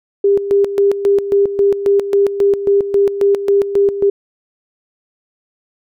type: tone with tremolo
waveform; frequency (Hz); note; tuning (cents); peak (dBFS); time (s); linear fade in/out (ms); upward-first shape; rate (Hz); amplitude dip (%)
sine; 400; G4; +35; -8; 0.24-4.1; 5; square; 3.7; 70
effects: none